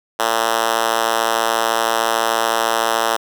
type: tone with high-pass filter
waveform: 5% pulse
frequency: 113.7 Hz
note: A#2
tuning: 43 cents flat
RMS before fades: -18 dBFS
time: 0.19-3.17 s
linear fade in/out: 10 ms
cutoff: 560 Hz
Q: 0.88
effects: none